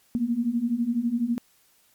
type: beating tone pair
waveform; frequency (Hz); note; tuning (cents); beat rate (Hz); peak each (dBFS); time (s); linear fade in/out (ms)
sine; 228.8 / 240.8; A#3 / B3; -32 / -44; 12; -27 / -24; 0.15-1.38; 0
effects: white hiss -62 dBFS RMS until 1.94 s + MP3 96 kbps